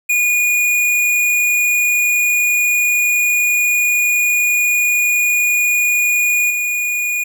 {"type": "tone with level steps", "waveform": "square", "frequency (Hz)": 2447, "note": "D#7", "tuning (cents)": -29, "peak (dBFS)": [-13, -17], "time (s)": [0.09, 7.24], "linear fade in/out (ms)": 10, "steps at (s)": 6.5, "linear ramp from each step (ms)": 5, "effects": []}